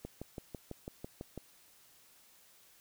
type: click train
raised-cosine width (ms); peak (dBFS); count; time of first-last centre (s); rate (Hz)
2; -28; 9; 0.05-1.377; 6.03
effects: white hiss -63 dBFS RMS until 2.8 s